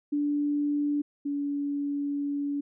sine tone pair in turn, 291.3 / 285.6 Hz, D4 / D4, -14 / -48 cents, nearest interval unison, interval 34 cents, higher first, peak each -24 / -27 dBFS, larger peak first, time 0.12-1.02 / 1.25-2.61 s, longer second, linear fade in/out 10 ms, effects none

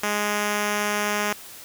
5% pulse tone, 207.7 Hz, G#3, in tune, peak -11 dBFS, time 0.03-1.33 s, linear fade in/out 5 ms, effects white hiss -42 dBFS RMS until 1.64 s

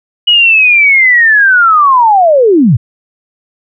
sine linear sweep, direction down, 2937 to 96.2 Hz, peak -3 dBFS, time 0.27-2.77 s, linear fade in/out 10 ms, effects none

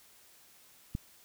click, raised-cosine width 5 ms, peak -21 dBFS, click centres 0.951 s, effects white hiss -60 dBFS RMS until 1.24 s

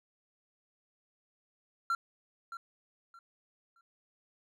triangle tone with echo, 1366 Hz, F6, 39 cents flat, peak -26 dBFS, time 1.9-1.95 s, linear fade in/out 2 ms, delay 620 ms, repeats 3, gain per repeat -12 dB, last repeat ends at 3.81 s, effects none

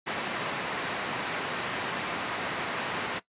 white band-pass noise, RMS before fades -33 dBFS, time 0.06-3.2 s, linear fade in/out 20 ms, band 140 to 2100 Hz, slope 12 dB/octave, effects noise-tail reverb RT60 0.1 s tail -17 dB re dry + resampled to 8000 Hz

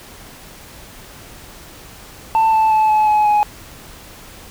sine tone with pitch steps, 889 / 878.3 / 867.7 / 857.2 / 846.9 / 836.7 Hz, A5 / A5 / A5 / A5 / G#5 / G#5, +18 / -3 / -24 / -45 / +34 / +13 cents, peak -8 dBFS, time 2.35-3.43 s, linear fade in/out 0 ms, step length 180 ms, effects tanh soft clip ceiling -10 dBFS + pink hiss -39 dBFS RMS until 4.5 s

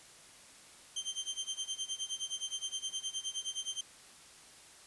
25% pulse tone with tremolo, 3136 Hz, G7, in tune, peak -30 dBFS, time 0.96-3.81 s, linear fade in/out 5 ms, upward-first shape sine, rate 9.6 Hz, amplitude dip 90%, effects white hiss -56 dBFS RMS until 4.86 s + resampled to 24000 Hz

